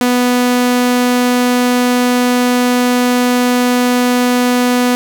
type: tone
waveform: sawtooth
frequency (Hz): 246.9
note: B3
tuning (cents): 0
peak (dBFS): -6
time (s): 0.01-4.95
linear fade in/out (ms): 0
effects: none